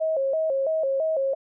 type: tone with vibrato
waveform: sine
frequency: 587.3 Hz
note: D5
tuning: in tune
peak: -21 dBFS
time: 0-1.35 s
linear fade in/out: 20 ms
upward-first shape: square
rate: 3 Hz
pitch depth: 140 cents each way
effects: none